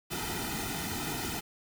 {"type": "noise with comb filter", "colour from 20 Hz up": "pink", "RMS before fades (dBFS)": -35, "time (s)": [0.1, 1.41], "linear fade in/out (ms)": 20, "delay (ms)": 1.8, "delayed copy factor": -0.9, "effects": []}